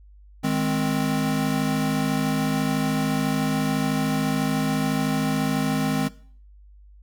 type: chord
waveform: square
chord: Ab major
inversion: second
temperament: equal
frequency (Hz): 155.56 / 207.7 / 261.6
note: Eb3 / Ab3 / C4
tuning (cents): 0 / 0 / 0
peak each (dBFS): -27 / -27 / -25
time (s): 0.43-6.09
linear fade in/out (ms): 20
effects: noise-tail reverb RT60 0.5 s tail -19 dB re dry + added 50 Hz sine -46 dBFS peak until 7.02 s